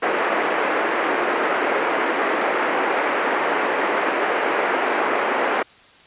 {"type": "band-pass noise", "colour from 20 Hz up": "pink", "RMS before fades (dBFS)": -21, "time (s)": [0.02, 5.63], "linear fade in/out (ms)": 10, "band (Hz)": [340, 2200], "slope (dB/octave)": 24, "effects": ["white hiss -49 dBFS RMS until 6.06 s", "resampled to 8000 Hz"]}